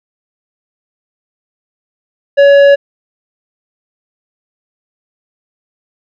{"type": "tone with tanh clipping", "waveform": "sine", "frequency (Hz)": 563, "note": "C#5", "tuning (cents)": 27, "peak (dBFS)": -4, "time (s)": [2.37, 2.76], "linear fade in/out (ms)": 20, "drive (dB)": 10, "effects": []}